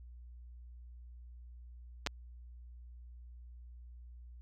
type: clicks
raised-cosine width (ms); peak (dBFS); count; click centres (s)
0.2; -16; 2; 2.064 / 2.071
effects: added 60 Hz sine -49 dBFS peak until 4.41 s